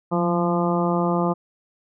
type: harmonic tone with a mistuned harmonic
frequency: 172.8 Hz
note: F3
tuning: 18 cents flat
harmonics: 1 / 2 / 3 / 4 / 5 / 6 / 7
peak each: -22 / -25 / -27 / -28 / -29 / -30 / -30 dBFS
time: 0.11-1.34 s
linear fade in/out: 20 ms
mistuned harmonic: 1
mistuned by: +36 cents
effects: none